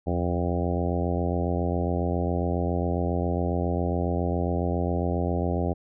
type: harmonic tone with a mistuned harmonic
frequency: 87.31 Hz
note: F2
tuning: in tune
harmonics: 1 / 2 / 3 / 4 / 5 / 6 / 7 / 8 / 9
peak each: -27 / -30 / -32 / -33 / -34 / -35 / -35 / -36 / -37 dBFS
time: 0.06-5.74 s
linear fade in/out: 20 ms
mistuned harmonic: 1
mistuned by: -98 cents
effects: none